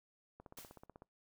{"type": "click train", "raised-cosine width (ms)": 1, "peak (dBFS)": -39, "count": 11, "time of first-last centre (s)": [0.4, 1.021], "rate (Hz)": 16.1}
{"type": "noise with exponential decay", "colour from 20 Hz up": "white", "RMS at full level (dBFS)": -48, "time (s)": [0.57, 0.86], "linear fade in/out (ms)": 5, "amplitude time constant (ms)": 62}
{"effects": ["noise-tail reverb RT60 0.2 s tail -26 dB re dry"]}